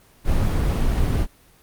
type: noise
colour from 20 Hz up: brown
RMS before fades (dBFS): -19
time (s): 0.24-1.27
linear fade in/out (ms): 50
effects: pink hiss -54 dBFS RMS until 1.62 s + Opus 24 kbps